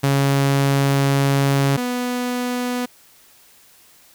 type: tone pair in turn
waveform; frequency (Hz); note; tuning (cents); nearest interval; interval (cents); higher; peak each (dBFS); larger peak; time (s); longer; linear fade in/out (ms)
sawtooth; 138.59 / 246.9; C#3 / B3; 0 / 0; minor seventh; 1000; second; -11 / -17; first; 0.03-1.77 / 1.77-2.86; first; 10
effects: white hiss -51 dBFS RMS until 4.14 s